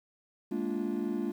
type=chord; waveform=triangle; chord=Bb dominant seventh; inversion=third; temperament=just; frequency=209.8 / 233.1 / 291.4 / 349.6 Hz; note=Ab3 / Bb3 / D4 / F4; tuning=+18 / 0 / -13 / +2 cents; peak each=-33 dBFS; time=0.51-1.32 s; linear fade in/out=10 ms; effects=tanh soft clip ceiling -21 dBFS + 10-bit